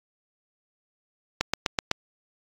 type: click train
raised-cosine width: 0.2 ms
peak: -5 dBFS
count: 5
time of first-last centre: 1.41-1.914 s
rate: 7.94 Hz
effects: AAC 64 kbps